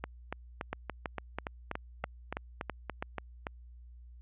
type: two click trains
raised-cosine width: 0.5 ms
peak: -20 / -19 dBFS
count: 13 / 8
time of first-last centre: 0.04-3.469 / 0.73-3.025 s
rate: 3.5 / 3.05 Hz
effects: added 60 Hz sine -49 dBFS peak until 4.21 s + resampled to 8000 Hz